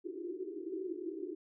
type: band-pass noise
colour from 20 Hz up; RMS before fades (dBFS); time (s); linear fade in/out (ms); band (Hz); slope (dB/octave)
white; -41; 0.04-1.35; 20; 320 to 390; 96
effects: none